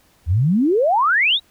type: exponential sweep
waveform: sine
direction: up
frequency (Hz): 75.2 to 3951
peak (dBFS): -13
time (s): 0.26-1.4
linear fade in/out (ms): 50
effects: pink hiss -56 dBFS RMS until 1.5 s